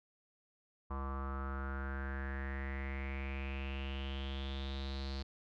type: tone with low-pass filter sweep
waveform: square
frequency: 67.9 Hz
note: C#2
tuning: 35 cents flat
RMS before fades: -40 dBFS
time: 0.9-5.23 s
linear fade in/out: 10 ms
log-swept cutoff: 1100 to 4400 Hz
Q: 6.9
effects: none